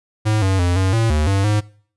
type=tone with pitch steps; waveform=square; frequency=107.9 / 95.6 / 88.2 / 94.6 / 113.6 / 75.8 / 97.9 / 105.3 Hz; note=A2 / G2 / F2 / F#2 / A#2 / D#2 / G2 / G#2; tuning=-33 / -43 / +18 / +39 / -44 / -45 / -2 / +24 cents; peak=-15 dBFS; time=0.25-1.61 s; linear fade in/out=20 ms; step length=170 ms; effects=noise-tail reverb RT60 0.5 s tail -22 dB re dry + resampled to 24000 Hz